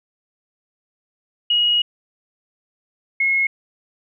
sine tone pair in turn, 2894 / 2168 Hz, F#7 / C#7, -39 / -39 cents, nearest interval perfect fourth, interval 500 cents, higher first, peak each -14 / -15 dBFS, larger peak first, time 1.5-1.82 / 3.2-3.47 s, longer first, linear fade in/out 5 ms, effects none

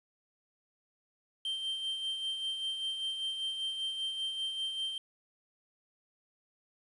triangle tone with tremolo, 3140 Hz, G7, 2 cents sharp, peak -30 dBFS, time 1.45-4.98 s, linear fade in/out 2 ms, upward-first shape sine, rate 5.1 Hz, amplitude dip 45%, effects resampled to 24000 Hz + 10-bit

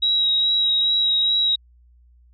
sine tone with vibrato, 3838 Hz, A#7, 50 cents sharp, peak -16 dBFS, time 0.02-1.56 s, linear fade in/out 10 ms, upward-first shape sine, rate 2.4 Hz, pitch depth 15 cents each way, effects added 60 Hz sine -50 dBFS peak until 2.33 s

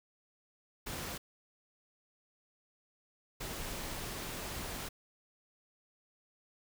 pink noise bursts at uneven times, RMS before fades -41 dBFS, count 2, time 0.86-1.18 / 3.4-4.89 s, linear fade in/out 10 ms, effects none

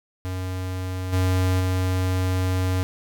square tone with level steps, 92.5 Hz, F#2, in tune, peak -27 / -19 / -21 dBFS, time 0.25-2.83 s, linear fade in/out 0 ms, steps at 1.12 / 1.59 s, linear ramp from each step 20 ms, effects none

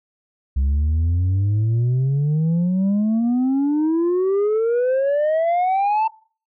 sine exponential sweep, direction up, 65.8 to 898 Hz, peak -13 dBFS, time 0.56-6.08 s, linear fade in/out 10 ms, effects noise-tail reverb RT60 0.4 s tail -21 dB re dry + tanh soft clip ceiling -15 dBFS

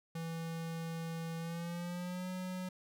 square tone with pitch glide, 164.81 to 183.93 Hz, E3 to F#3, 0 to -10 cents, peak -39 dBFS, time 0.15-2.69 s, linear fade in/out 5 ms, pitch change +190 cents, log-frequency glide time 1.38-2.29 s, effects none

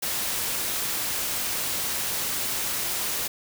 white noise, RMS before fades -28 dBFS, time 0.02-3.28 s, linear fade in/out 10 ms, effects none

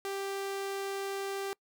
sawtooth tone, 393 Hz, G4, 4 cents sharp, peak -30 dBFS, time 0.05-1.53 s, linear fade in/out 0 ms, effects noise-tail reverb RT60 0.1 s tail -26 dB re dry

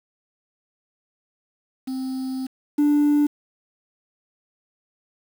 triangle tone pair in turn, 261.4 / 293.4 Hz, C4 / D4, -1 / -2 cents, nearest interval major second, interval 199 cents, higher second, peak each -23 / -12 dBFS, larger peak second, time 1.87-2.47 / 2.78-3.27 s, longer first, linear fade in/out 10 ms, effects tanh soft clip ceiling -10 dBFS + 7-bit

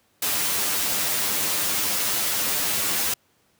white noise with comb filter, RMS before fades -24 dBFS, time 0.22-3.14 s, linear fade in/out 5 ms, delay 10 ms, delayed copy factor +0.6, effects pink hiss -64 dBFS RMS until 3.59 s + high-pass 100 Hz 12 dB/octave

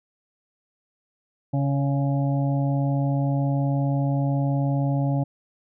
harmonic tone with a mistuned harmonic, 138.9 Hz, C#3, 4 cents sharp, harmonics 1 / 2 / 4 / 5 / 6, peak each -21 / -27 / -33 / -35 / -37 dBFS, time 1.53-5.24 s, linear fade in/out 10 ms, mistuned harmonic 4, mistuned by +17 cents, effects none

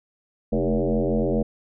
sine tone with frequency modulation, 128.5 Hz, C3, 31 cents flat, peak -19 dBFS, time 0.52-1.43 s, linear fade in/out 10 ms, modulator 87.2 Hz, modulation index 5.4, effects none

